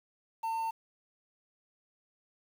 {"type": "tone with quantisation", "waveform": "triangle", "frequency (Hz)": 902, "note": "A5", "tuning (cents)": 43, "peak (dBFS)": -29, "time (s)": [0.43, 0.71], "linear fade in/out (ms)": 10, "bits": 9, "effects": []}